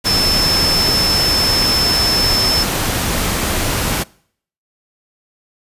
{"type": "tone in noise", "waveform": "sine", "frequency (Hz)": 5274, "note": "E8", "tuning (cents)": 0, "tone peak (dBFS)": -14, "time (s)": [0.05, 2.64], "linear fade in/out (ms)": 20, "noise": "pink", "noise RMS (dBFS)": -18, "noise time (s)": [0.04, 4.04], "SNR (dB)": 1, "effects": ["noise-tail reverb RT60 0.6 s tail -24 dB re dry", "resampled to 32000 Hz"]}